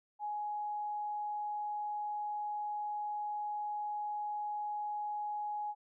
sine tone, 836 Hz, G#5, 11 cents sharp, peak -35 dBFS, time 0.19-5.75 s, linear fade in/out 50 ms, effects none

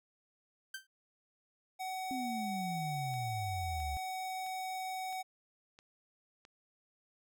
sawtooth tone with exponential decay, 1557 Hz, G6, 12 cents flat, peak -34 dBFS, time 0.74-0.87 s, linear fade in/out 5 ms, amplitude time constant 28 ms
square tone, 751 Hz, F#5, 26 cents sharp, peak -38 dBFS, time 1.79-5.23 s, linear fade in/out 20 ms
sine exponential sweep, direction down, 268.7 to 68.6 Hz, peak -37 dBFS, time 2.11-3.97 s, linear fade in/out 0 ms
click train, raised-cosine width 0.2 ms, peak -39 dBFS, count 6, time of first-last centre 3.14-6.451 s, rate 1.51 Hz
effects none

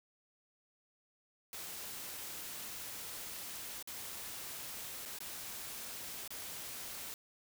white noise with dropouts, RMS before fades -45 dBFS, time 1.53-7.14 s, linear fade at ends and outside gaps 1 ms, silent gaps 3.826-3.874 / 5.053-5.058 / 5.187-5.204 / 6.277-6.305 s, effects none

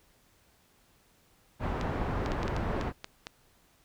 pink low-pass noise, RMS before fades -32 dBFS, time 1.59-2.93 s, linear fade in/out 50 ms, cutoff 1300 Hz, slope 12 dB/octave
clicks, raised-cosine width 0.2 ms, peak -20 dBFS, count 9, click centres 1.812 / 2.261 / 2.319 / 2.431 / 2.48 / 2.565 / 2.812 / 3.044 / 3.269 s
effects pink hiss -65 dBFS RMS until 3.84 s

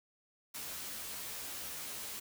white noise with comb filter, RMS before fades -43 dBFS, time 0.54-2.2 s, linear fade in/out 10 ms, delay 14 ms, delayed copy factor +0.75, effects none

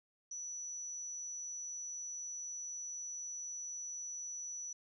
sine tone with amplitude modulation, 5920 Hz, F#8, in tune, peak -40 dBFS, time 0.31-4.73 s, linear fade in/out 5 ms, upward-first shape sine, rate 164 Hz, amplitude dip 25%, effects none

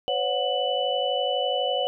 sine tone cluster, 509 / 561 / 732 / 2980 Hz, C5 / C#5 / F#5 / F#7, -48 / +21 / -19 / +12 cents, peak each -28 dBFS, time 0.08-1.87 s, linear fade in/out 0 ms, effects none

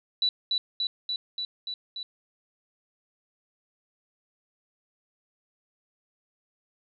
sine tone with echo, 3951 Hz, B7, in tune, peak -21 dBFS, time 0.22-0.29 s, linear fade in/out 2 ms, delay 290 ms, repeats 6, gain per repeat -2 dB, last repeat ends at 2.03 s, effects none

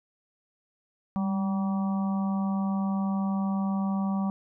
harmonic tone with a mistuned harmonic, 192 Hz, G3, 36 cents flat, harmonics 1 / 3 / 4 / 5 / 6, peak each -25 / -43 / -38 / -41 / -41 dBFS, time 1.16-4.3 s, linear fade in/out 0 ms, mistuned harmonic 1, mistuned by +40 cents, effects none

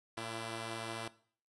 5% pulse tone pair together, 113.8 / 335.9 Hz, A#2 / E4, -41 / +33 cents, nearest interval octave + perfect fifth, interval 1874 cents, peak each -30 / -32 dBFS, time 0.17-1.08 s, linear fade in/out 5 ms, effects noise-tail reverb RT60 0.5 s tail -18 dB re dry + resampled to 24000 Hz

